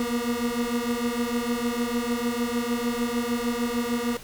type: beating tone pair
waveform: 30% pulse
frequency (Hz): 235.4 / 242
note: A#3 / B3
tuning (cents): +17 / -35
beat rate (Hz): 6.6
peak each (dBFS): -25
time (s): 0-4.17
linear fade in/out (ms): 2
effects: pink hiss -44 dBFS RMS until 4.23 s